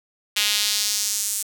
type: tone with high-pass filter sweep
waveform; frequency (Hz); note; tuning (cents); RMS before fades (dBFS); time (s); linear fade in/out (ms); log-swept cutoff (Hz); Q
sawtooth; 207.7; G#3; 0; -23; 0.36-1.43; 10; 3000 to 8400; 1.6
effects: 7-bit